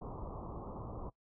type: low-pass noise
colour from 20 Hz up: pink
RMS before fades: -44 dBFS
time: 0.01-1.1 s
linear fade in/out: 10 ms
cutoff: 1200 Hz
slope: 96 dB/octave
effects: noise-tail reverb RT60 0.1 s tail -20 dB re dry